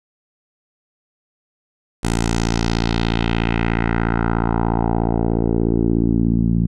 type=tone with low-pass filter sweep; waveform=10% pulse; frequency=56.9 Hz; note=A#1; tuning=41 cents flat; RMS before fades=-18 dBFS; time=2.03-6.67 s; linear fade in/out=10 ms; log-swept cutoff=9100 to 180 Hz; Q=2.1; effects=none